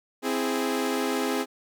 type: chord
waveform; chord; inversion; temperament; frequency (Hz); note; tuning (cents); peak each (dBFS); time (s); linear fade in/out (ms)
sawtooth; C augmented; none; equal; 261.6 / 329.6 / 415.3; C4 / E4 / G#4; 0 / 0 / 0; -24 / -28 / -25; 0.22-1.46; 50
effects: none